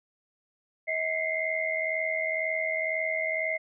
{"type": "tone cluster", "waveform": "sine", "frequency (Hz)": [639, 2056, 2138], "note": ["D#5", "C7", "C7"], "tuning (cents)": [46, -31, 37], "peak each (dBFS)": -31, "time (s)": [0.87, 3.58], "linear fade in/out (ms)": 20, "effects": []}